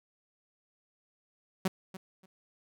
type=tone with echo; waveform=sawtooth; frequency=188.3 Hz; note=F#3; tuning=31 cents sharp; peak=-22 dBFS; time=1.65-1.68 s; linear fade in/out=5 ms; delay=290 ms; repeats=2; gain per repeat=-15 dB; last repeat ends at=2.26 s; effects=none